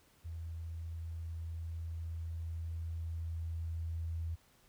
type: tone with level ramp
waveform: sine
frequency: 82.41 Hz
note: E2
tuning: in tune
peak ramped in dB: -40 to -35 dBFS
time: 0.24-4.36 s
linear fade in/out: 20 ms
effects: pink hiss -67 dBFS RMS until 4.68 s